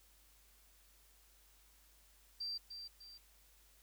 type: tone with echo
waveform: sine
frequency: 4699 Hz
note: D8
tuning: in tune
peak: -39 dBFS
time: 2.4-2.58 s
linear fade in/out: 10 ms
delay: 300 ms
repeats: 2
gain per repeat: -7 dB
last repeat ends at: 3.18 s
effects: added 50 Hz sine -68 dBFS peak until 3.82 s + white hiss -68 dBFS RMS until 3.82 s